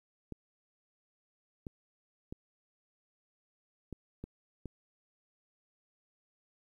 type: clicks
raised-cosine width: 3 ms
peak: -28 dBFS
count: 6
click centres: 0.323 / 1.668 / 2.325 / 3.927 / 4.24 / 4.657 s
effects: 11-bit